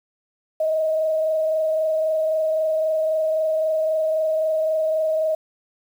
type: tone with frequency modulation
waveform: sine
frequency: 631 Hz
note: D#5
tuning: 24 cents sharp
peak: -18 dBFS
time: 0.6-5.35 s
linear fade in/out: 5 ms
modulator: 23.8 Hz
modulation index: 0.42
effects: 8-bit